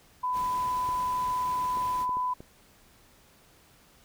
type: tone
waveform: sine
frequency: 1001 Hz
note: B5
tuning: 23 cents sharp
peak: -26 dBFS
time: 0.23-2.34 s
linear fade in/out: 10 ms
type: noise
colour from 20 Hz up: pink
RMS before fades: -44 dBFS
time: 0.32-2.07 s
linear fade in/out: 50 ms
type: clicks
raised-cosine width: 2 ms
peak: -30 dBFS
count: 5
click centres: 0.89 / 1.772 / 2.093 / 2.17 / 2.405 s
effects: pink hiss -59 dBFS RMS until 4.04 s